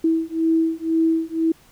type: beating tone pair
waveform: sine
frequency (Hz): 324.3 / 326.3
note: E4 / E4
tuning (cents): -28 / -18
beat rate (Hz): 2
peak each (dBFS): -20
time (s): 0.04-1.52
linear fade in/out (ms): 5
effects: pink hiss -53 dBFS RMS until 1.71 s